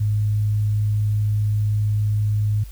sine tone, 105 Hz, G#2, 19 cents sharp, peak -17 dBFS, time 0-2.64 s, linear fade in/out 10 ms, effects added 50 Hz sine -34 dBFS peak until 2.71 s + white hiss -51 dBFS RMS until 2.71 s

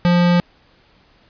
square tone, 175.3 Hz, F3, 7 cents sharp, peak -12 dBFS, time 0.05-0.4 s, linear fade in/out 0 ms, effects pink hiss -54 dBFS RMS until 1.29 s + resampled to 11025 Hz

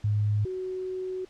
sine tone pair in turn, 104.6 / 372.1 Hz, G#2 / F#4, +13 / +10 cents, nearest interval octave + minor seventh, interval 2197 cents, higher second, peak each -22 / -30 dBFS, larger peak first, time 0.04-0.45 / 0.45-1.25 s, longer second, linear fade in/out 5 ms, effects pink hiss -57 dBFS RMS until 1.29 s + low-pass 6000 Hz 12 dB/octave

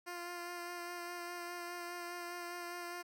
10% pulse tone with vibrato, 349.4 Hz, F4, 1 cent sharp, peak -34 dBFS, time 0.06-3.03 s, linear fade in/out 20 ms, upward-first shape sine, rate 4.9 Hz, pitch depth 16 cents each way, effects none

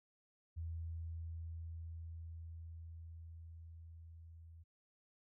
sine tone with level ramp, 82.41 Hz, E2, in tune, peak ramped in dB -40 to -54 dBFS, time 0.56-4.64 s, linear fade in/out 20 ms, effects none

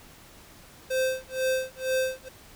square tone with tremolo, 520 Hz, C5, 11 cents flat, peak -23 dBFS, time 0.9-2.29 s, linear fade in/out 10 ms, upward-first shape sine, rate 2.1 Hz, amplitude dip 100%, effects pink hiss -51 dBFS RMS until 2.55 s

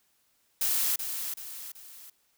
blue noise with echo, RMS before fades -27 dBFS, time 0.61-0.96 s, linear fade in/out 5 ms, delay 380 ms, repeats 3, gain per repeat -7 dB, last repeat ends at 2.1 s, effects white hiss -70 dBFS RMS until 2.37 s

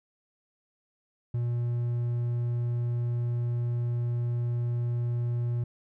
triangle tone, 119.8 Hz, A#2, 48 cents sharp, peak -24 dBFS, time 1.34-5.64 s, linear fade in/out 5 ms, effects none

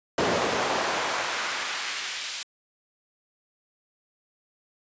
brown noise with high-pass filter sweep, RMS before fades -28 dBFS, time 0.18-2.43 s, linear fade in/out 2 ms, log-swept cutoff 370 to 3400 Hz, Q 0.84, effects resampled to 16000 Hz

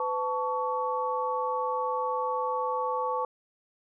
sine tone cluster, 504 / 880 / 1124 Hz, B4 / A5 / C#6, +35 / 0 / +24 cents, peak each -31 dBFS, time 0-3.25 s, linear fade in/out 2 ms, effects none

